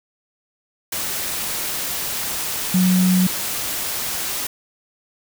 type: tone in noise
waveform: sine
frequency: 183.6 Hz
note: F#3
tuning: 13 cents flat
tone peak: -13 dBFS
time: 2.74-3.27 s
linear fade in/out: 5 ms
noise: white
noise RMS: -25 dBFS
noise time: 0.92-4.47 s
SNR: +9 dB
effects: none